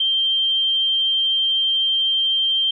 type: tone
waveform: sine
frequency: 3154 Hz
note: G7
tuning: 10 cents sharp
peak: -16 dBFS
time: 0-2.71 s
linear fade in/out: 5 ms
effects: none